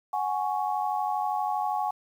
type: chord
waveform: sine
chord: F# suspended second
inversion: none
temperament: just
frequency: 740 / 832.5 / 1110 Hz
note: F#5 / G#5 / C#6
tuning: 0 / +4 / +2 cents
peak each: -30 / -28 / -33 dBFS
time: 0.13-1.91 s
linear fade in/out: 5 ms
effects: 9-bit